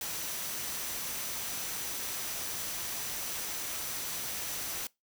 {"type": "tone in noise", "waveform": "sine", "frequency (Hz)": 5920, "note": "F#8", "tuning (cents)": 0, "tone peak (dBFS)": -45, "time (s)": [0.01, 4.87], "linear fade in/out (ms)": 2, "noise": "white", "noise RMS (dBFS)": -37, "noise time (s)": [0.01, 4.87], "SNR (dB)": -11, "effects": ["noise-tail reverb RT60 0.2 s tail -23 dB re dry"]}